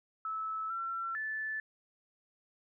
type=tone with pitch steps; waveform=sine; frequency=1305 / 1352 / 1748 Hz; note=E6 / E6 / A6; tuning=-18 / +43 / -12 cents; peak=-34 dBFS; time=0.25-1.6 s; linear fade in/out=2 ms; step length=450 ms; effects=none